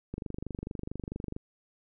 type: click train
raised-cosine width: 3 ms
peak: -23 dBFS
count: 31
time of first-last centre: 0.14-1.364 s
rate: 24.5 Hz
effects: none